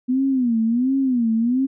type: tone with vibrato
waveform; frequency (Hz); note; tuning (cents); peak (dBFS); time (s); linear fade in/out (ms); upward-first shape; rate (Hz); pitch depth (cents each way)
sine; 246.2; B3; -5; -16; 0.08-1.67; 20; sine; 1.4; 170
effects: none